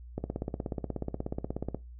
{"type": "click train", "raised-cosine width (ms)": 2, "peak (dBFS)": -19, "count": 27, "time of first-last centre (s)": [0.18, 1.746], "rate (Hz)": 16.6, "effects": ["noise-tail reverb RT60 0.2 s tail -18 dB re dry", "added 60 Hz sine -44 dBFS peak until 1.99 s"]}